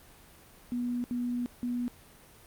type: tone bursts at uneven times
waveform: sine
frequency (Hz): 243.4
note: B3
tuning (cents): -25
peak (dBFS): -29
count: 3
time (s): 0.72-1.04 / 1.11-1.46 / 1.63-1.88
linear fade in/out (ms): 0
effects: pink hiss -55 dBFS RMS until 2.46 s + Opus 32 kbps